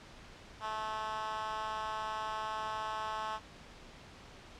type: tone with high-pass filter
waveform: 10% pulse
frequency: 217.2 Hz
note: A3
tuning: 22 cents flat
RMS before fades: -38 dBFS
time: 0.6-3.4 s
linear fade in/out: 50 ms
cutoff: 940 Hz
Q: 2.3
effects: pink hiss -53 dBFS RMS until 4.59 s + low-pass 5000 Hz 12 dB/octave